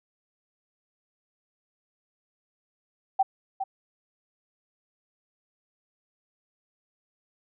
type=tone with echo; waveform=sine; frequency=773 Hz; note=G5; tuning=24 cents flat; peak=-17 dBFS; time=3.19-3.23 s; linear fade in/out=10 ms; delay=410 ms; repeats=1; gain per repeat=-9 dB; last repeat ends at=3.64 s; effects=none